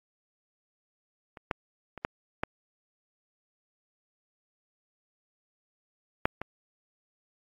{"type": "clicks", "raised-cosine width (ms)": 0.5, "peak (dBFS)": [-29, -13, -25, -12, -13, -7, -19], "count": 7, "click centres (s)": [1.372, 1.512, 1.977, 2.049, 2.435, 6.255, 6.416], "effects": ["AAC 32 kbps"]}